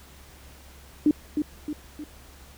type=tone with echo; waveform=sine; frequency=300 Hz; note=D4; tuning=37 cents sharp; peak=-15 dBFS; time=1.06-1.11 s; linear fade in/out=2 ms; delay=310 ms; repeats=3; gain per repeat=-6 dB; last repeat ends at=2.04 s; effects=added 68 Hz sine -49 dBFS peak until 2.57 s + pink hiss -51 dBFS RMS until 2.57 s